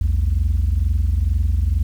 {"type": "tone pair together", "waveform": "sine", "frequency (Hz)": [60.23, 82.4], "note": ["B1", "E2"], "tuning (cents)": [-43, 0], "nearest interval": "perfect fourth", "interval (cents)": 543, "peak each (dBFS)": -16, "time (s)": [0.01, 1.83], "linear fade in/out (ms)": 5, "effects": ["tanh soft clip ceiling -12 dBFS", "8-bit"]}